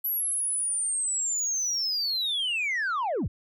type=linear sweep; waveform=sine; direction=down; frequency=11840 to 41.76 Hz; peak=-23 dBFS; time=0.04-3.28 s; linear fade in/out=10 ms; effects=tanh soft clip ceiling -24 dBFS